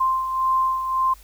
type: beating tone pair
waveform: sine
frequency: 1046.5 / 1048.3 Hz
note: C6 / C6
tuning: 0 / +3 cents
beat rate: 1.8 Hz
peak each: -19 / -27 dBFS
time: 0-1.14 s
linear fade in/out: 10 ms
effects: added 50 Hz sine -46 dBFS peak until 1.23 s + white hiss -52 dBFS RMS until 1.23 s